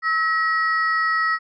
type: ring-modulated tone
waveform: triangle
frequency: 1602 Hz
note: G6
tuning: 37 cents sharp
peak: -13 dBFS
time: 0.02-1.39 s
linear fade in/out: 50 ms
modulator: 306 Hz
effects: resampled to 16000 Hz